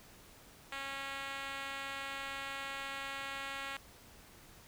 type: tone with band-pass filter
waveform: 5% pulse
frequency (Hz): 274.1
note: C#4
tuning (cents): -19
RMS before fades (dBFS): -42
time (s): 0.72-3.77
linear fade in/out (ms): 2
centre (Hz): 1900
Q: 0.52
effects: pink hiss -58 dBFS RMS until 4.67 s